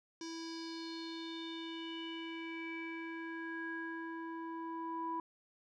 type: tone with low-pass filter sweep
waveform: square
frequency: 329 Hz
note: E4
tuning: 3 cents flat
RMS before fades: -43 dBFS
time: 0.21-5.2 s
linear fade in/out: 2 ms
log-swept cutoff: 5600 to 980 Hz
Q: 6.2
effects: none